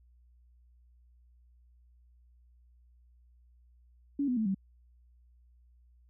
sine tone with pitch steps, 282.6 / 248.9 / 219.2 / 193.02 Hz, C#4 / B3 / A3 / G3, +34 / +14 / -6 / -27 cents, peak -27 dBFS, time 4.19-4.546 s, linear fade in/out 5 ms, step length 89 ms, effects added 60 Hz sine -59 dBFS peak until 6.09 s

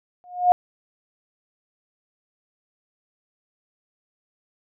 sine tone with exponential growth, 718 Hz, F5, 48 cents sharp, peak -8 dBFS, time 0.24-0.52 s, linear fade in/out 0 ms, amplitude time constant 60 ms, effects none

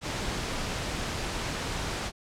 pink noise, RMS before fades -32 dBFS, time 0.01-2.12 s, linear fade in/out 50 ms, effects low-pass 7000 Hz 12 dB/octave

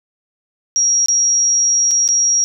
sine tone with dropouts, 5660 Hz, F8, 22 cents sharp, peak -11 dBFS, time 0.76-2.44 s, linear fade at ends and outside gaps 0 ms, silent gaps 1.06-1.084 / 1.91-1.914 / 2.078-2.088 s, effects none

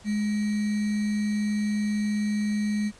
sine tone with sample-and-hold, 209.3 Hz, G#3, 14 cents sharp, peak -23 dBFS, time 0.04-2.92 s, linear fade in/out 50 ms, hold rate 2100 Hz, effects pink hiss -52 dBFS RMS until 2.99 s + resampled to 22050 Hz

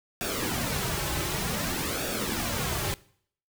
pink noise with flanger, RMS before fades -30 dBFS, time 0.21-2.94 s, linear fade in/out 0 ms, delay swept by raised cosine 0.97 to 4.27 ms, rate 0.54 Hz, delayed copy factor -0.65, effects noise-tail reverb RT60 0.6 s tail -21 dB re dry

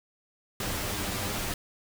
pink noise with comb filter, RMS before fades -32 dBFS, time 0.6-1.54 s, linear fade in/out 2 ms, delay 10 ms, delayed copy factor +0.6, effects none

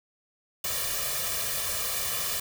white noise with comb filter, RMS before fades -30 dBFS, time 0.64-2.4 s, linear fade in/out 5 ms, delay 1.7 ms, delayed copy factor +0.9, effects none

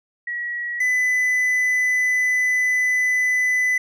sine / triangle tone pair in turn, 1918 / 2002 Hz, A#6 / B6, +49 / +23 cents, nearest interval minor second, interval 74 cents, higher second, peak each -24 / -15 dBFS, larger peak second, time 0.27-0.8 / 0.8-3.78 s, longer second, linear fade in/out 5 ms, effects none

